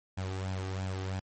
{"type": "tone with flanger", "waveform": "sawtooth", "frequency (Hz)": 94.6, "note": "F#2", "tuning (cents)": 39, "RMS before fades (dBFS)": -35, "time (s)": [0.17, 1.2], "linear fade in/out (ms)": 10, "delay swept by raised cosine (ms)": [1.2, 2.6], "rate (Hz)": 3, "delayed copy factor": 0.6, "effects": ["MP3 32 kbps"]}